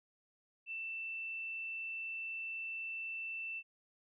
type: tone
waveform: sine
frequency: 2668 Hz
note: E7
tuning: 20 cents sharp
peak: -39 dBFS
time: 0.66-3.63 s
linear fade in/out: 50 ms
effects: none